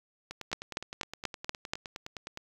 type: two click trains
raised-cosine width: 0.2 ms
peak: -13 / -22 dBFS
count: 6 / 21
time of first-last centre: 0.53-1.735 / 0.31-2.374 s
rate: 4.15 / 9.69 Hz
effects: 8-bit